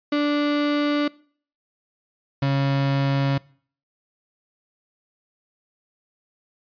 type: tone pair in turn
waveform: 35% pulse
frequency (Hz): 292.5 / 138.04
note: D4 / C#3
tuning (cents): -7 / -7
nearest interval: octave + minor second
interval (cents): 1300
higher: first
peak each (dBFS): -17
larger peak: neither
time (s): 0.12-1.08 / 2.42-3.38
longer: neither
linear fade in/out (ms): 5
effects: noise-tail reverb RT60 0.5 s tail -23 dB re dry + resampled to 11025 Hz